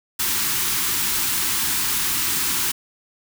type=band-stop noise; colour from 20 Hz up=white; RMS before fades=-22 dBFS; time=0.19-2.72 s; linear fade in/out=10 ms; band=400 to 860 Hz; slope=48 dB/octave; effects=none